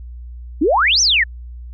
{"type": "exponential two-way sweep", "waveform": "sine", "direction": "up then down", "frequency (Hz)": [267.2, 6272, 1709], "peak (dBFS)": -11, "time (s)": [0.61, 1.24], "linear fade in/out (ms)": 10, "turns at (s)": 1.01, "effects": ["added 60 Hz sine -30 dBFS peak until 1.73 s"]}